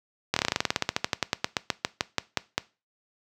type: slowing click train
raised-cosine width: 0.2 ms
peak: -5 dBFS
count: 27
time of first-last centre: 0.34-2.58 s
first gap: 24 ms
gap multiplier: 1.09
effects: noise-tail reverb RT60 0.3 s tail -20 dB re dry + high-pass 80 Hz 12 dB/octave